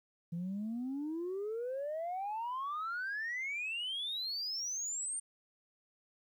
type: exponential sweep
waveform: sine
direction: up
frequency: 165 to 9010 Hz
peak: -34 dBFS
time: 0.32-5.2 s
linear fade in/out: 10 ms
effects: tanh soft clip ceiling -33 dBFS + 12-bit